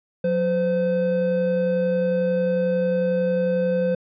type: tone pair together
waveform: triangle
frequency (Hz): 181.2 / 512.5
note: F#3 / C5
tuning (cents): -36 / -36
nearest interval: octave + tritone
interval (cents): 1800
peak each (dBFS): -22 / -18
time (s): 0.24-3.95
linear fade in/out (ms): 5
effects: resampled to 11025 Hz